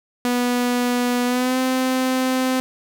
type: tone with pitch glide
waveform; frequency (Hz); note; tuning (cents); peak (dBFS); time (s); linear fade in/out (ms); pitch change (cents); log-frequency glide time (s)
sawtooth; 245.1 to 258.2; B3 to C4; -13 to -23; -14; 0.25-2.6; 0; +90; 1.25-1.58
effects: none